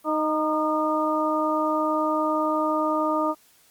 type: harmonic tone with a mistuned harmonic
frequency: 309.7 Hz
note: D#4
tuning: 8 cents flat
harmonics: 1 / 2 / 3 / 4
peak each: -26 / -26 / -28 / -26 dBFS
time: 0.04-3.35 s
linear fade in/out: 50 ms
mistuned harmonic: 4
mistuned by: -28 cents
effects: white hiss -58 dBFS RMS until 3.7 s + Opus 32 kbps